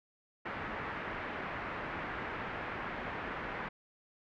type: low-pass noise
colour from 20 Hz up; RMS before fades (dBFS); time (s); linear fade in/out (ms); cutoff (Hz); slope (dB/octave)
white; -40; 0.45-3.69; 10; 2000; 24
effects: none